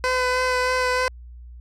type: tone with vibrato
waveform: 15% pulse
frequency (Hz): 506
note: B4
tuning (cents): +42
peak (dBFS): -13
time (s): 0.04-1.08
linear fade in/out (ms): 0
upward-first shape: sine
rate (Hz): 3.2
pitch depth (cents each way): 14
effects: added 60 Hz sine -38 dBFS peak until 1.6 s + low-pass 7000 Hz 12 dB/octave